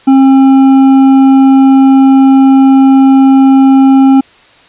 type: tone with hard clipping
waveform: sine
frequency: 268.4 Hz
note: C4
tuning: 44 cents sharp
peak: -3 dBFS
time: 0.07-4.21 s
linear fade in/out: 10 ms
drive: 7 dB
effects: white hiss -41 dBFS RMS until 4.68 s + resampled to 8000 Hz